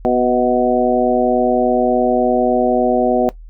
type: harmonic tone with a mistuned harmonic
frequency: 123.47 Hz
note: B2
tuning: in tune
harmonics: 2 / 3 / 4 / 5 / 6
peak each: -18 / -18 / -18 / -18 / -18 dBFS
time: 0.05-3.29 s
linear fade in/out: 0 ms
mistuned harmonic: 5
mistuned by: +38 cents
effects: noise-tail reverb RT60 0.1 s tail -17 dB re dry + added 40 Hz sine -33 dBFS peak until 3.49 s